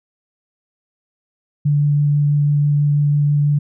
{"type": "tone with vibrato", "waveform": "sine", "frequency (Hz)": 145.9, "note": "D3", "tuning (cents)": -11, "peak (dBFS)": -12, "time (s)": [1.65, 3.59], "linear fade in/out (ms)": 10, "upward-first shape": "triangle", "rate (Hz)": 6.1, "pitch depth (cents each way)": 10, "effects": []}